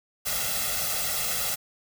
white noise with comb filter, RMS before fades -28 dBFS, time 0.25-1.56 s, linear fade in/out 20 ms, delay 1.5 ms, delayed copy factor +0.85, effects none

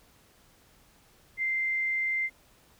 sine tone, 2087 Hz, C7, 5 cents flat, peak -26 dBFS, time 1.37-2.3 s, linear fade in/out 50 ms, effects pink hiss -61 dBFS RMS until 2.79 s

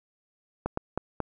clicks, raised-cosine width 1 ms, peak -14 dBFS, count 4, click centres 0.66 / 0.774 / 0.976 / 1.203 s, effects none

